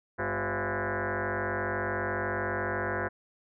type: tone with frequency modulation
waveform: sine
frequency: 555 Hz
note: C#5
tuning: 2 cents sharp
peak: -28 dBFS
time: 0.18-3.09 s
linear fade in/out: 20 ms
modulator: 152 Hz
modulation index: 8
effects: none